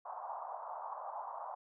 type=band-pass noise; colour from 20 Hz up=pink; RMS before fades=-44 dBFS; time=0.05-1.55 s; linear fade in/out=10 ms; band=670 to 1100 Hz; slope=48 dB/octave; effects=none